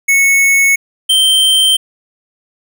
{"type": "tone pair in turn", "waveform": "square", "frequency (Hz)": [2205, 3126], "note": ["C#7", "G7"], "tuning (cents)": [-10, -6], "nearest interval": "tritone", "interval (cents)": 604, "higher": "second", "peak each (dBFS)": -8, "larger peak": "neither", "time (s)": [[0.08, 0.76], [1.09, 1.77]], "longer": "neither", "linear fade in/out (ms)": 10, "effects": []}